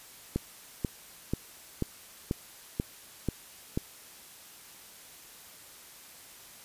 click train, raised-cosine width 3 ms, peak -15 dBFS, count 8, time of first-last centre 0.36-3.775 s, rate 2.05 Hz, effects white hiss -51 dBFS RMS until 6.64 s + resampled to 32000 Hz

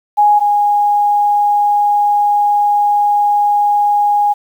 sine tone pair in turn, 830.6 / 824.4 Hz, G#5 / G#5, 0 / -13 cents, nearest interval unison, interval 13 cents, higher first, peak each -6 / -9 dBFS, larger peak first, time 0.17-0.4 / 0.4-4.34 s, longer second, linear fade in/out 20 ms, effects 7-bit

